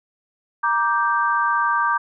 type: chord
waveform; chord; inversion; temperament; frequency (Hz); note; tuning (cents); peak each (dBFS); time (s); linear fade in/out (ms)
sine; G minor; first; just; 940.8 / 1176 / 1568; Bb5 / D6 / G6; +16 / +2 / 0; -22 / -20 / -22; 0.63-1.98; 10
effects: none